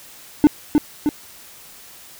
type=tone with echo; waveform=triangle; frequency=297.7 Hz; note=D4; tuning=24 cents sharp; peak=-4 dBFS; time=0.44-0.47 s; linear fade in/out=0 ms; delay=310 ms; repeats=2; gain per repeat=-4 dB; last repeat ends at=1.09 s; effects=white hiss -43 dBFS RMS until 2.19 s